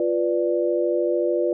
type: chord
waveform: sine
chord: B diminished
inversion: second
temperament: equal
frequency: 349.2 / 493.9 / 587.3 Hz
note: F4 / B4 / D5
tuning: 0 / 0 / 0 cents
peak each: -22 / -24 / -24 dBFS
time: 0-1.53 s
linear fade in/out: 2 ms
effects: none